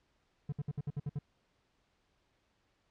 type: tone bursts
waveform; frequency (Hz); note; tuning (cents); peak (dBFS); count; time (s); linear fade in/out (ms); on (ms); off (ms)
triangle; 144.6; D3; -27; -31; 8; 0.49-1.189; 5; 34; 61
effects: pink hiss -75 dBFS RMS until 2.9 s + low-pass 5000 Hz 12 dB/octave